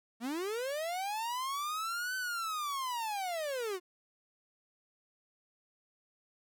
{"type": "linear two-way sweep", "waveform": "45% pulse", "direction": "up then down", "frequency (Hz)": [220, 1532, 346.2], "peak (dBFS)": -34, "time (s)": [0.2, 3.8], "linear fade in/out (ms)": 50, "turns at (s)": 2.16, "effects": []}